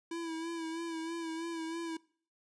square tone with vibrato, 329.6 Hz, E4, in tune, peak -37 dBFS, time 0.11-1.97 s, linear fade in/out 5 ms, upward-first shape sine, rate 3.1 Hz, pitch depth 40 cents each way, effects noise-tail reverb RT60 0.5 s tail -23 dB re dry + resampled to 22050 Hz

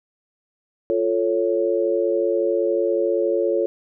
sine chord, F augmented, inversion none, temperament equal, 349.2 / 440 / 554.4 Hz, F4 / A4 / C#5, 0 / 0 / 0 cents, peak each -22 dBFS, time 0.9-3.66 s, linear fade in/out 0 ms, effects none

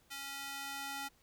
square tone with high-pass filter sweep, 277.2 Hz, C#4, in tune, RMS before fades -43 dBFS, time 0.1-1.09 s, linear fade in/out 20 ms, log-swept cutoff 1800 to 870 Hz, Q 0.76, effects pink hiss -69 dBFS RMS until 1.22 s

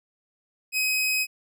sawtooth tone, 2530 Hz, D#7, 28 cents sharp, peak -19 dBFS, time 0.72-1.27 s, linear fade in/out 50 ms, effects none

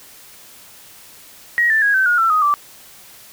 sine tone with pitch steps, 1896 / 1769 / 1650.6 / 1540 / 1436.9 / 1340.7 / 1250.9 / 1167.1 Hz, A#6 / A6 / G#6 / G6 / F6 / E6 / D#6 / D6, +29 / +9 / -11 / -31 / +49 / +29 / +9 / -11 cents, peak -12 dBFS, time 1.58-2.54 s, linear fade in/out 0 ms, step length 120 ms, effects white hiss -43 dBFS RMS until 3.32 s

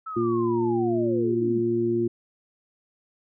sine linear sweep, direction down, 1318.5 to 188.8 Hz, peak -31 dBFS, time 0.06-1.6 s, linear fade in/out 10 ms
harmonic tone, 116.54 Hz, A#2, in tune, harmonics 1 / 2 / 3, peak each -32 / -28 / -22 dBFS, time 0.16-2.08 s, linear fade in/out 10 ms
effects none

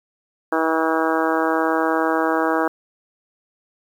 harmonic tone, 161 Hz, E3, 41 cents flat, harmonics 2 / 3 / 4 / 5 / 6 / 7 / 8 / 9 / 10, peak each -22 / -24 / -25 / -26 / -27 / -27 / -28 / -29 / -29 dBFS, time 0.52-2.68 s, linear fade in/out 5 ms, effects 8-bit

